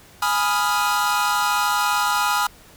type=chord; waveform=45% pulse; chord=F half-diminished seventh; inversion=first; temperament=equal; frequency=830.6 / 987.8 / 1244.5 / 1396.9 Hz; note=Ab5 / Cb6 / Eb6 / F6; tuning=0 / 0 / 0 / 0 cents; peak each=-24 dBFS; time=0.22-2.47 s; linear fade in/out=5 ms; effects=pink hiss -48 dBFS RMS until 2.76 s